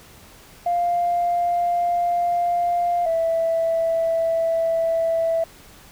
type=tone pair in turn; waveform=sine; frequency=698.5 / 659.3 Hz; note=F5 / E5; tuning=0 / 0 cents; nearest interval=minor second; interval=100 cents; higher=first; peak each=-17 / -17 dBFS; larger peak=neither; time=0.66-3.06 / 3.06-5.44 s; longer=first; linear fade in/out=5 ms; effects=tanh soft clip ceiling -13 dBFS + pink hiss -47 dBFS RMS until 5.91 s